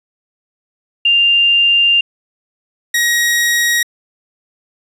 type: tone pair in turn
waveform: sine / sawtooth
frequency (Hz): 2794 / 1893.8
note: F7 / A#6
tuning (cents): 0 / +27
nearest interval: perfect fifth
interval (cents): 673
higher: first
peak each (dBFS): -8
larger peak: neither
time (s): 1.05-2.01 / 2.94-3.83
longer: first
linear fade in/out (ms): 5
effects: resampled to 32000 Hz + 8-bit